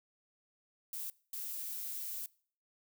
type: noise bursts at uneven times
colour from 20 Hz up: violet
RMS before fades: -41 dBFS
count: 2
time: 0.93-1.1 / 1.33-2.26 s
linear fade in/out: 2 ms
effects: noise-tail reverb RT60 0.5 s tail -23 dB re dry